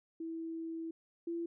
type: tone pair in turn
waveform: sine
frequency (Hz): 327.3 / 337.7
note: E4 / E4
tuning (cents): -12 / +42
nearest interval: minor second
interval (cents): 54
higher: second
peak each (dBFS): -38 / -35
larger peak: second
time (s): 0.2-0.91 / 1.27-1.46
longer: first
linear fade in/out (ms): 5
effects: none